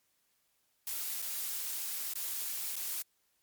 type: noise with dropouts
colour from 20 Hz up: blue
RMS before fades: -37 dBFS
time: 0.87-3.02 s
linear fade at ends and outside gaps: 1 ms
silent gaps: 1.219-1.223 / 2.136-2.155 / 2.757-2.764 s
effects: white hiss -75 dBFS RMS until 3.42 s + MP3 96 kbps